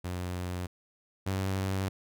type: tone pair in turn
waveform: sawtooth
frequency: 90 / 95.88 Hz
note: F#2 / G2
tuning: -47 / -38 cents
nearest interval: minor second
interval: 109 cents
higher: second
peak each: -29 / -25 dBFS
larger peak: second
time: 0.04-0.67 / 1.26-1.89 s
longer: neither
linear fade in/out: 10 ms
effects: none